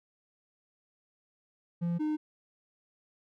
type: tone pair in turn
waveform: triangle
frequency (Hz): 171.6 / 305.8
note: F3 / D#4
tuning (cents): -30 / -30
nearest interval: minor seventh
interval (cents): 1000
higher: second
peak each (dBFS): -26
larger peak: neither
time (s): 1.81-1.99 / 1.99-2.17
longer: neither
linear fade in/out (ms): 20
effects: none